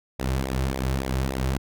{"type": "tone with flanger", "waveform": "sawtooth", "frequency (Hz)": 65.8, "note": "C2", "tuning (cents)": 10, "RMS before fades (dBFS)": -26, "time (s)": [0.19, 1.58], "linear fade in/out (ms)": 5, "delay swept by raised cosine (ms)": [0.66, 4.26], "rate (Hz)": 3.5, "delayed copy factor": -0.7, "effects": []}